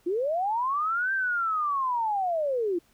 sine linear two-way sweep, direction up then down, 327 to 1588 to 327 Hz, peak -24 dBFS, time 0.06-2.79 s, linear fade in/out 10 ms, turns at 1.13 s, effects pink hiss -64 dBFS RMS until 2.93 s

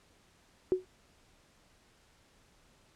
sine tone with exponential decay, 370 Hz, F#4, in tune, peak -20 dBFS, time 0.72-0.85 s, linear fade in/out 0 ms, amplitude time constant 28 ms, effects pink hiss -65 dBFS RMS until 2.95 s + low-pass 9000 Hz 12 dB/octave

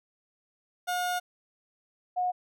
30% pulse / sine tone pair in turn, 718 / 725.1 Hz, F5 / F#5, +48 / -35 cents, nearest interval unison, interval 17 cents, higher second, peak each -25 dBFS, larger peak neither, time 0.87-1.2 / 2.16-2.32 s, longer first, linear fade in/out 20 ms, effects none

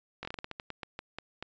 slowing click train, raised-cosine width 0.3 ms, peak -22 dBFS, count 14, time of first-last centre 0.23-1.426 s, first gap 20 ms, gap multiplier 1.23, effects resampled to 16000 Hz

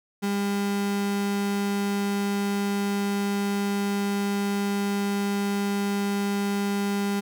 35% pulse tone, 201 Hz, G3, 44 cents sharp, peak -22 dBFS, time 0.22-7.21 s, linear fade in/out 20 ms, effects none

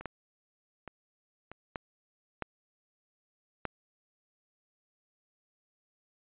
clicks, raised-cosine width 0.5 ms, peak -29 / -20 / -27 / -29 / -20 / -18 / -17 dBFS, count 7, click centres 0.01 / 0.057 / 0.877 / 1.516 / 1.758 / 2.423 / 3.653 s, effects resampled to 8000 Hz

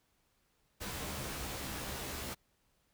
pink noise with comb filter, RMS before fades -41 dBFS, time 0.8-2.35 s, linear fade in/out 20 ms, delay 15 ms, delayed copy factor +0.65, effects pink hiss -75 dBFS RMS until 2.93 s

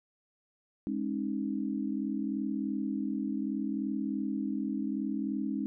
sine chord, Ab suspended fourth, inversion none, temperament equal with one note detuned, 207.7 / 270.4 / 311.1 Hz, Ab3 / Db4 / Eb4, 0 / -43 / 0 cents, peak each -34 / -34 / -36 dBFS, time 0.87-5.66 s, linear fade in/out 0 ms, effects none

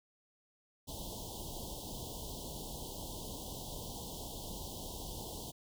pink band-stop noise, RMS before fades -44 dBFS, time 0.87-5.52 s, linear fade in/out 20 ms, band 1000 to 3000 Hz, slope 96 dB/octave, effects none

